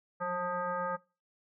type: tone with frequency modulation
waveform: sine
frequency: 889 Hz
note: A5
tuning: 18 cents sharp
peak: -31 dBFS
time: 0.2-0.97 s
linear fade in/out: 20 ms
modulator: 354 Hz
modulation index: 1.6
effects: noise-tail reverb RT60 0.3 s tail -21 dB re dry